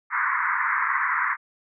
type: band-pass noise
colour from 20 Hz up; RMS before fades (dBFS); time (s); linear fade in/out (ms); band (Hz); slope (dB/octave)
pink; -24; 0.1-1.37; 50; 970 to 2100; 96
effects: none